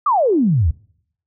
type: exponential sweep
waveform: sine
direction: down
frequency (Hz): 1244.5 to 68.8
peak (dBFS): -12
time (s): 0.06-0.71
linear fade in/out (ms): 5
effects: noise-tail reverb RT60 0.7 s tail -26 dB re dry